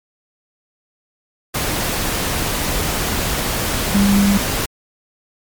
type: tone in noise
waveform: sine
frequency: 200 Hz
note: G3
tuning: 35 cents sharp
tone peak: -11 dBFS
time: 3.94-4.38 s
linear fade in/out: 10 ms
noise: pink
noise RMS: -20 dBFS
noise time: 1.54-4.66 s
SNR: +6 dB
effects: MP3 96 kbps